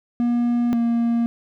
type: tone pair in turn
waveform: triangle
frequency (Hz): 239.2 / 233.9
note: A#3 / A#3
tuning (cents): +45 / +6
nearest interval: unison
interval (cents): 39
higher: first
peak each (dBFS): -15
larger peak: neither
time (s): 0.2-0.73 / 0.73-1.26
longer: neither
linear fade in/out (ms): 0
effects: none